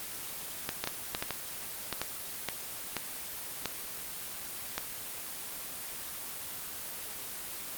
clicks, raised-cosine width 0.2 ms, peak -13 dBFS, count 12, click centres 0.691 / 0.84 / 0.874 / 1.149 / 1.225 / 1.307 / 1.927 / 2.016 / 2.487 / 2.967 / 3.657 / 4.78 s, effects white hiss -40 dBFS RMS until 7.77 s + Opus 24 kbps

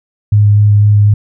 sine tone with vibrato, 103.83 Hz, G#2, in tune, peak -4 dBFS, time 0.32-1.14 s, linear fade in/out 5 ms, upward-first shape square, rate 4 Hz, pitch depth 8 cents each way, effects none

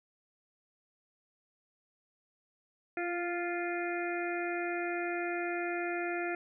harmonic tone with a mistuned harmonic, 349.2 Hz, F4, in tune, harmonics 1 / 2 / 4 / 5 / 6 / 7, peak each -35 / -38 / -41 / -42 / -43 / -43 dBFS, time 2.97-6.35 s, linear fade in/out 2 ms, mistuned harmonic 1, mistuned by -16 cents, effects none

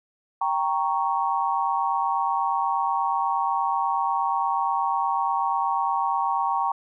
sine chord, G diminished, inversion none, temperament equal, 784 / 932.3 / 1108.7 Hz, G5 / Bb5 / Db6, 0 / 0 / 0 cents, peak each -26 / -25 / -26 dBFS, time 0.41-6.72 s, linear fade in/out 5 ms, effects none

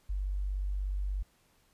sine tone, 48.38 Hz, G1, 22 cents flat, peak -30 dBFS, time 0.09-1.23 s, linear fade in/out 10 ms, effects pink hiss -68 dBFS RMS until 1.73 s + resampled to 32000 Hz

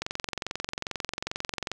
click train, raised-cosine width 0.2 ms, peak -13 dBFS, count 39, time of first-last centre 0.02-1.716 s, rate 22.4 Hz, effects none

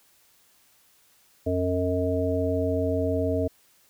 harmonic tone, 90.7 Hz, F#2, 34 cents flat, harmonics 1 / 3 / 5 / 7, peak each -28 / -28 / -28 / -28 dBFS, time 1.46-3.48 s, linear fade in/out 10 ms, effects white hiss -61 dBFS RMS until 3.89 s

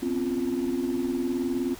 sine tone cluster, 251.8 / 271.2 / 348.2 Hz, B3 / C#4 / F4, +34 / -38 / -5 cents, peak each -28 dBFS, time 0.02-1.75 s, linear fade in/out 10 ms, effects tanh soft clip ceiling -19 dBFS + pink hiss -45 dBFS RMS until 1.79 s

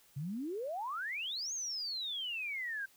sine exponential two-way sweep, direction up then down, 130.7 to 6645 to 1552 Hz, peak -36 dBFS, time 0.16-2.86 s, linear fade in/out 10 ms, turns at 1.53 s, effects white hiss -65 dBFS RMS until 2.96 s

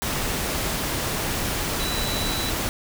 sine tone in noise, 3951 Hz, B7, in tune, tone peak -30 dBFS, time 1.8-2.5 s, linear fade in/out 0 ms, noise pink, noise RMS -26 dBFS, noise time 0.02-2.69 s, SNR -7 dB, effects none

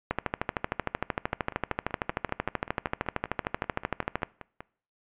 two click trains, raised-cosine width 0.5 ms, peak -24 / -11 dBFS, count 18 / 55, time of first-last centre 1.33-4.606 / 0.11-4.232 s, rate 5.19 / 13.1 Hz, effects noise-tail reverb RT60 0.5 s tail -22 dB re dry + resampled to 8000 Hz

